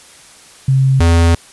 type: tone pair in turn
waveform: sine / square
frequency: 133.5 / 84.1 Hz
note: C3 / E2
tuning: +35 / +35 cents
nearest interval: minor sixth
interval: 800 cents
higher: first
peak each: -8 dBFS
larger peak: neither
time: 0.68-1 / 1-1.35 s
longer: second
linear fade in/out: 5 ms
effects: white hiss -41 dBFS RMS until 1.52 s + resampled to 24000 Hz